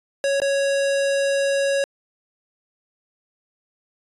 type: tone with dropouts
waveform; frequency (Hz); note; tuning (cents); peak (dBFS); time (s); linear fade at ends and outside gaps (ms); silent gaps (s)
square; 554.4; C#5; 0; -19; 0.24-1.84; 1; 0.401-0.418
effects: resampled to 24000 Hz